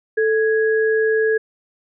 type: tone pair together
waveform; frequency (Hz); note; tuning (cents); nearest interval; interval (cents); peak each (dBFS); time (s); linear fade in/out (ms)
sine; 440 / 1661.2; A4 / G#6; 0 / 0; octave + major seventh; 2300; -15 / -22; 0.17-1.38; 10
effects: none